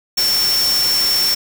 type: tone in noise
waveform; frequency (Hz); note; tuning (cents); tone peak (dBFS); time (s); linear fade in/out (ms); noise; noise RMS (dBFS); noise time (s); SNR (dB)
sine; 5430; F8; -50; -14; 0.17-1.35; 10; white; -22; 0.17-1.35; +5
effects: none